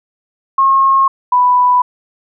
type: tone pair in turn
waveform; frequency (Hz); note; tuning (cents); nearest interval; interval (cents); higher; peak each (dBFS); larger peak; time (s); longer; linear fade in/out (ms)
sine; 1081 / 990.5; C#6 / B5; -44 / +5; major second; 151; first; -7; neither; 0.58-1.08 / 1.32-1.82; neither; 5
effects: none